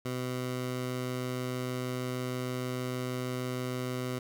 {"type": "tone", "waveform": "15% pulse", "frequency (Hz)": 126.4, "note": "B2", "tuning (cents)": 41, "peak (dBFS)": -26, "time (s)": [0.05, 4.19], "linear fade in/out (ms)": 5, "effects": []}